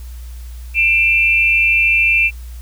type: tone pair together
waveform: sine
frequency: 2376 / 2663 Hz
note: D7 / E7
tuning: +20 / +17 cents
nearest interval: major second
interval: 197 cents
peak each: -13 dBFS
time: 0.74-2.31 s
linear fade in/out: 50 ms
effects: added 60 Hz sine -28 dBFS peak until 2.61 s + white hiss -46 dBFS RMS until 2.61 s